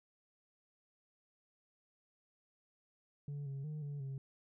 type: tone with pitch steps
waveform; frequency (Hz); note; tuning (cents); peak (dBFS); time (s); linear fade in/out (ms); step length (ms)
sine; 143.8 / 137.3 / 152.2 / 143.8 / 135.5; D3 / C#3 / D#3 / D3 / C#3; -36 / -16 / -38 / -36 / -39; -37; 3.28-4.18; 2; 180
effects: tanh soft clip ceiling -39 dBFS